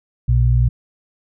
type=tone pair together; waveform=sine; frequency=60.9 / 121.55 Hz; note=B1 / B2; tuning=-24 / -27 cents; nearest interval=octave; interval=1197 cents; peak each=-14 dBFS; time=0.28-0.69 s; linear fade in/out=10 ms; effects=none